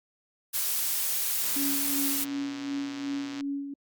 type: noise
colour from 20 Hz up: blue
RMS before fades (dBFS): -28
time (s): 0.53-2.25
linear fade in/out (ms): 20
type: click train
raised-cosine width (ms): 0.2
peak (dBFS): -24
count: 247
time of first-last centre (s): 1.44-3.408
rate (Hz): 125
type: tone with tremolo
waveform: sine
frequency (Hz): 280.5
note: C#4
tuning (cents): +21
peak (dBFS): -28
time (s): 1.56-3.74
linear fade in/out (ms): 5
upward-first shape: sine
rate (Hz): 2.7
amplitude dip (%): 55
effects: Opus 48 kbps